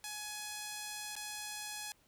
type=tone with dropouts; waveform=5% pulse; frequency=841 Hz; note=G#5; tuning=22 cents sharp; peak=-29 dBFS; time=0.04-1.92 s; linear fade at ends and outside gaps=1 ms; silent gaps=1.154-1.164 s; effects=pink hiss -69 dBFS RMS until 2.07 s